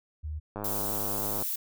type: tone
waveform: sine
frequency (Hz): 76.5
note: D#2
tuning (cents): -29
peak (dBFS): -32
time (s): 0.23-0.4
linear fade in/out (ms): 20
type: click train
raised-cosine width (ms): 1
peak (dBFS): -22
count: 90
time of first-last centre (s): 0.56-1.424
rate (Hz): 103
type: noise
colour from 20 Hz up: violet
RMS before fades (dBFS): -32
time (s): 0.64-1.56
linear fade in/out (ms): 5
effects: none